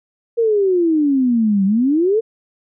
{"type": "exponential two-way sweep", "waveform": "sine", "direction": "down then up", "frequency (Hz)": [473.9, 189.6, 464.1], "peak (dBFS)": -12, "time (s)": [0.37, 2.21], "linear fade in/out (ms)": 20, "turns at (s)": 1.65, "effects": []}